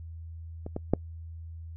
clicks, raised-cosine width 2 ms, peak -24 / -18 / -8 dBFS, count 3, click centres 0.664 / 0.764 / 0.936 s, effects noise-tail reverb RT60 0.1 s tail -25 dB re dry + added 82 Hz sine -39 dBFS peak until 1.76 s

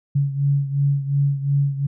sine beating tone pair, 140 / 142.8 Hz, C#3 / D3, +18 / -48 cents, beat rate 2.8 Hz, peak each -18 / -23 dBFS, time 0.15-1.87 s, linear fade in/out 10 ms, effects none

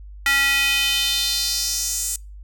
square tone with high-pass filter sweep, 277.2 Hz, C#4, in tune, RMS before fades -21 dBFS, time 0.26-2.16 s, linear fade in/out 2 ms, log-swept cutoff 1800 to 7800 Hz, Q 2.8, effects noise-tail reverb RT60 0.3 s tail -26 dB re dry + added 50 Hz sine -36 dBFS peak until 2.43 s

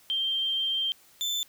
sine / 35% pulse tone pair in turn, 3157 / 3534 Hz, G7 / A7, +12 / +7 cents, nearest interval major second, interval 195 cents, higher second, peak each -25 dBFS, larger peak neither, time 0.1-0.92 / 1.21-1.43 s, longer first, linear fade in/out 0 ms, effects white hiss -58 dBFS RMS until 1.48 s

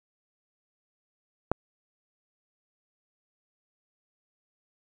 click, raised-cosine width 1 ms, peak -9 dBFS, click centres 1.516 s, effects none

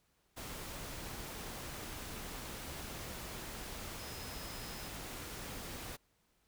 sine tone in noise, 5100 Hz, D#8, 42 cents sharp, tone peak -53 dBFS, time 3.98-4.89 s, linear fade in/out 20 ms, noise pink, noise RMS -45 dBFS, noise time 0.36-5.97 s, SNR -11 dB, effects pink hiss -75 dBFS RMS until 6.47 s

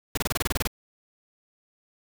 pink noise bursts, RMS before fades -25 dBFS, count 11, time 0.15-0.674 s, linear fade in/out 5 ms, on 24 ms, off 26 ms, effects none

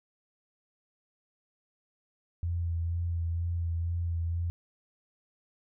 sine tone with vibrato, 84.8 Hz, E2, 50 cents sharp, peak -28 dBFS, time 2.43-4.5 s, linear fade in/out 0 ms, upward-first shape sine, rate 2.1 Hz, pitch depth 23 cents each way, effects none

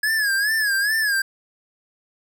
square tone with vibrato, 1678 Hz, G#6, 17 cents sharp, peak -19 dBFS, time 0.03-1.22 s, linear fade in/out 5 ms, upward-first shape sine, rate 2.4 Hz, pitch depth 110 cents each way, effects none

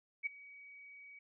sine tone with ADSR envelope, 2264 Hz, C#7, 36 cents sharp, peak -31 dBFS, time 0.23-1.19 s, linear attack 33 ms, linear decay 11 ms, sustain -21 dB, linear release 4 ms, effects none

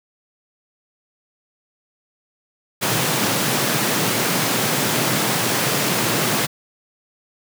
pink high-pass noise, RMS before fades -20 dBFS, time 2.81-6.47 s, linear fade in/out 20 ms, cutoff 110 Hz, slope 96 dB/octave, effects none

